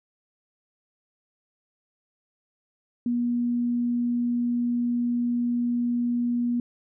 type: tone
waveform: sine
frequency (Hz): 240.5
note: B3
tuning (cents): -46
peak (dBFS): -22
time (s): 3.06-6.6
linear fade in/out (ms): 2
effects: none